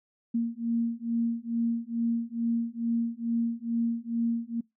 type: beating tone pair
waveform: sine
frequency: 231.1 / 233.4 Hz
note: A#3 / A#3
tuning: -15 / +2 cents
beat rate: 2.3 Hz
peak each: -29 dBFS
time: 0.34-4.61 s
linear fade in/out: 10 ms
effects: noise-tail reverb RT60 0.2 s tail -25 dB re dry